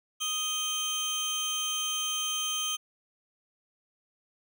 25% pulse tone pair together, 1246 / 3140 Hz, D#6 / G7, +2 / +2 cents, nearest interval octave + major third, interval 1600 cents, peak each -34 / -26 dBFS, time 0.2-2.77 s, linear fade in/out 20 ms, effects none

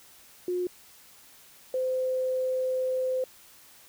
sine tone pair in turn, 359.2 / 514.7 Hz, F4 / C5, +49 / -29 cents, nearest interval tritone, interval 622 cents, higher second, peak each -26 / -25 dBFS, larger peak second, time 0.48-0.67 / 1.74-3.24 s, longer second, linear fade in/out 2 ms, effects white hiss -54 dBFS RMS until 3.88 s

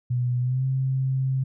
sine tone with pitch glide, 123.47 to 132.33 Hz, B2 to C3, 0 to +20 cents, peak -21 dBFS, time 0.1-1.44 s, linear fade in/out 10 ms, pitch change +120 cents, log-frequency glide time 0.4-0.65 s, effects none

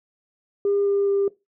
sine tone with pitch steps, 402.5 / 400.2 / 397.9 Hz, G4 / G4 / G4, +46 / +36 / +26 cents, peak -17 dBFS, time 0.65-1.28 s, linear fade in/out 2 ms, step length 210 ms, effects noise-tail reverb RT60 0.2 s tail -19 dB re dry + tanh soft clip ceiling -14 dBFS

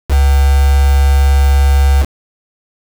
sine tone with quantisation, 69.3 Hz, C#2, in tune, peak -6 dBFS, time 0.08-2.06 s, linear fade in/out 50 ms, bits 3, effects none

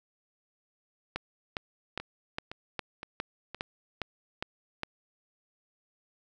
two click trains, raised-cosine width 0.3 ms, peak -23 / -16 dBFS, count 4 / 10, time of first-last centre 2-3.546 / 1.16-4.833 s, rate 1.94 / 2.45 Hz, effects none

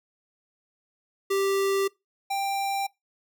square tone pair in turn, 392 / 788.8 Hz, G4 / G5, 0 / +11 cents, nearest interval octave, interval 1211 cents, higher second, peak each -23 / -26 dBFS, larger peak first, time 1.3-1.88 / 2.3-2.87 s, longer first, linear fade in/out 10 ms, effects noise-tail reverb RT60 0.2 s tail -23 dB re dry

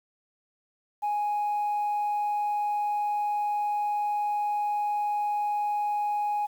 sine tone, 830.6 Hz, G#5, in tune, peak -23 dBFS, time 1.02-6.47 s, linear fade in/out 20 ms, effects tanh soft clip ceiling -23 dBFS + 9-bit

